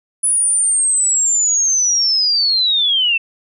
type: linear sweep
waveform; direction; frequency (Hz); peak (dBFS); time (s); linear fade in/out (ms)
sine; down; 9956 to 2637; -12; 0.23-3.18; 10
effects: none